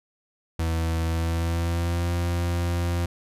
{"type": "tone with pitch glide", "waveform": "40% pulse", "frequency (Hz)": [82, 86.53], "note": ["E2", "F2"], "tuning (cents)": [-9, -15], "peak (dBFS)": -22, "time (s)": [0.59, 3.06], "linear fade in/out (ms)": 5, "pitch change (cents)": 94, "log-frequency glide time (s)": [1.05, 2.1], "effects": ["resampled to 32000 Hz"]}